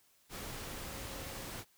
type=tone in noise; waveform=sine; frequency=540 Hz; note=C#5; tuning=45 cents flat; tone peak=-54 dBFS; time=0.64-1.5 s; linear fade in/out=50 ms; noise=pink; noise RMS=-44 dBFS; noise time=0.29-1.65 s; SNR=-13 dB; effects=white hiss -69 dBFS RMS until 1.77 s